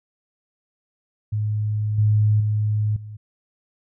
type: tone with level steps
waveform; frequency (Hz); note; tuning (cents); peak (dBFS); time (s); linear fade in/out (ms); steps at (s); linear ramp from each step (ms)
sine; 106.2; G#2; +39; -20 / -14 / -18 / -33; 1.32-3.17; 10; 1.98 / 2.4 / 2.96; 5
effects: none